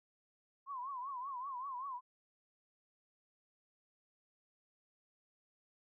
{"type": "tone with vibrato", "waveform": "sine", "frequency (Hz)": 1049, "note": "C6", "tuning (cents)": 4, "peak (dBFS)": -40, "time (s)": [0.66, 2.01], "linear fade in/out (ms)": 50, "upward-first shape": "triangle", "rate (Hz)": 5.2, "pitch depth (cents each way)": 160, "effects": []}